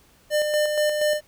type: tone with tremolo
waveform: square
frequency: 600 Hz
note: D5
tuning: 37 cents sharp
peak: -19 dBFS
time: 0.3-1.21 s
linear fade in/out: 50 ms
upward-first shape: square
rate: 4.2 Hz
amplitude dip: 40%
effects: pink hiss -57 dBFS RMS until 1.27 s